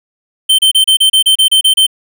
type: tone bursts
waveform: square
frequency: 3105 Hz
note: G7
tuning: 17 cents flat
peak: -6 dBFS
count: 11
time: 0.49-1.867 s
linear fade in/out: 10 ms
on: 97 ms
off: 31 ms
effects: none